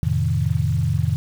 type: chord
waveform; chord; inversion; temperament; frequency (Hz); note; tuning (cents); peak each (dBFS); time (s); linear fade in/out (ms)
sine; F dominant seventh; none; equal; 87.31 / 110 / 130.81 / 155.56; F2 / A2 / C3 / Eb3; 0 / 0 / 0 / 0; -23; 0.03-1.16; 0
effects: 7-bit